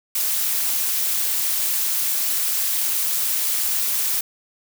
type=noise with amplitude modulation; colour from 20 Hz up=blue; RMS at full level=-19 dBFS; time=0.15-4.21 s; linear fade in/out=5 ms; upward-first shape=sine; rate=238 Hz; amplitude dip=60%; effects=none